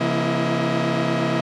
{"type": "tone cluster", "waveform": "sawtooth", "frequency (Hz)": [135.1, 170, 234.7, 331.5, 634], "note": ["C#3", "F3", "A#3", "E4", "D#5"], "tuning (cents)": [-44, -46, 12, 10, 32], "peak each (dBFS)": -22, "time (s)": [0, 1.41], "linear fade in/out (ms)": 10, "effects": ["low-pass 4000 Hz 12 dB/octave"]}